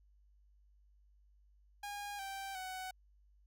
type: tone with pitch steps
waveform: sawtooth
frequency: 816 / 781 / 747.4 Hz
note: G#5 / G5 / F#5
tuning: -31 / -7 / +17 cents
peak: -38 dBFS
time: 1.83-2.91 s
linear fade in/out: 5 ms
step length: 360 ms
effects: added 50 Hz sine -64 dBFS peak until 3.46 s